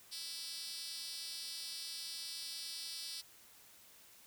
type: tone with high-pass filter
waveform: 5% pulse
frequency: 329.8 Hz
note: E4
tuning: 1 cent sharp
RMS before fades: -45 dBFS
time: 0.11-3.22 s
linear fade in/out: 20 ms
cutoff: 5100 Hz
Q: 3.2
effects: white hiss -61 dBFS RMS until 4.26 s